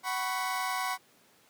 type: chord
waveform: 30% pulse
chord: F# suspended fourth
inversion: none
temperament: equal with one note detuned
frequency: 749 / 987.8 / 1108.7 Hz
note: F#5 / B5 / C#6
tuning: +21 / 0 / 0 cents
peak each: -32 dBFS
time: 0.03-0.98 s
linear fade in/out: 50 ms
effects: pink hiss -62 dBFS RMS until 1.49 s + high-pass 200 Hz 12 dB/octave